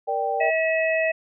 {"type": "chord", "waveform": "sine", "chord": "G minor", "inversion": "first", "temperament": "equal", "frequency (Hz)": [466.2, 587.3, 784], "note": ["Bb4", "D5", "G5"], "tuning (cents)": [0, 0, 0], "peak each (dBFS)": [-28, -28, -24], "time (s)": [0.07, 0.51], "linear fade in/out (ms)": 20}
{"type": "harmonic tone", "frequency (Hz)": 644, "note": "E5", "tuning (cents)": -41, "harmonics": [1, 3, 4], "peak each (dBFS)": [-21, -26, -27], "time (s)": [0.4, 1.12], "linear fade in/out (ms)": 10}
{"effects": []}